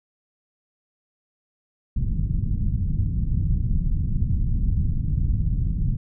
pink low-pass noise, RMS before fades -22 dBFS, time 1.96-5.97 s, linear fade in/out 10 ms, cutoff 170 Hz, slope 24 dB/octave, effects none

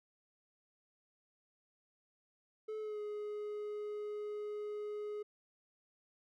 triangle tone with pitch glide, 432.7 to 418.7 Hz, A4 to G#4, -29 to +14 cents, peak -37 dBFS, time 2.68-5.23 s, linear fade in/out 10 ms, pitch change -57 cents, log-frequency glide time 2.79-3 s, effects none

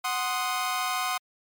sawtooth chord, C diminished, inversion second, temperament equal, 740 / 1046.5 / 1244.5 Hz, Gb5 / C6 / Eb6, 0 / 0 / 0 cents, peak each -27 dBFS, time 0.04-1.18 s, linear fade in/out 10 ms, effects MP3 96 kbps

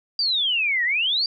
sine exponential two-way sweep, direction down then up, 4800 to 1845 to 4800 Hz, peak -19 dBFS, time 0.19-1.26 s, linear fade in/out 2 ms, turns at 0.84 s, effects none

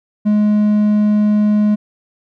triangle tone, 210 Hz, G#3, 19 cents sharp, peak -8 dBFS, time 0.25-1.76 s, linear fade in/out 20 ms, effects none

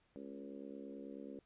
harmonic tone with a mistuned harmonic, 69.3 Hz, C#2, in tune, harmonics 3 / 4 / 5 / 6 / 7 / 8, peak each -53 / -50 / -55 / -56 / -55 / -58 dBFS, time 0.16-1.39 s, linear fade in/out 0 ms, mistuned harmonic 3, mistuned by +16 cents, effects pink hiss -75 dBFS RMS until 1.45 s + resampled to 8000 Hz

